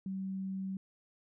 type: tone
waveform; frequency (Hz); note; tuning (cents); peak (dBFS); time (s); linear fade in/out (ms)
sine; 191.4; G3; -41; -35; 0.06-0.77; 2
effects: none